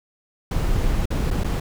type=noise with dropouts; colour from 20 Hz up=brown; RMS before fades=-21 dBFS; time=0.51-1.6 s; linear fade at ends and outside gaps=5 ms; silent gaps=1.057-1.104 / 1.305-1.309 / 1.437-1.443 s; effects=none